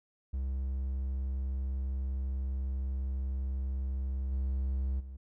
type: tone with level steps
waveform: triangle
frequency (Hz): 66.1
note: C2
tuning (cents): +18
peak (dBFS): -29 / -27 / -39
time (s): 0.33-5.17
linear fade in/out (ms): 10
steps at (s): 4.31 / 4.99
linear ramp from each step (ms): 20
effects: none